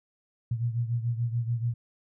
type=beating tone pair; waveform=sine; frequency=116.54 / 123.44 Hz; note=A#2 / B2; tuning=0 / 0 cents; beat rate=6.9 Hz; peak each=-27 / -32 dBFS; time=0.51-1.74 s; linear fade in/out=5 ms; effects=none